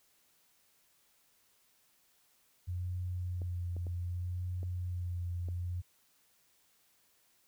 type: tone with vibrato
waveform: sine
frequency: 88.9 Hz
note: F2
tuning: 31 cents sharp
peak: -34 dBFS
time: 2.67-5.82 s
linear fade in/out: 20 ms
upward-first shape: sine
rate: 0.65 Hz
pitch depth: 25 cents each way
type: clicks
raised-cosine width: 2 ms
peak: -35 dBFS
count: 5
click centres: 3.418 / 3.766 / 3.868 / 4.631 / 5.486 s
effects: white hiss -70 dBFS RMS until 7.47 s